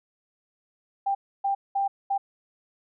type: tone bursts at uneven times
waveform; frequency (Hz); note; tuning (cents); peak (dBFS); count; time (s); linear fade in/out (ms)
sine; 791; G5; +15; -22; 4; 1.06-1.15 / 1.44-1.55 / 1.75-1.88 / 2.1-2.18; 10
effects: none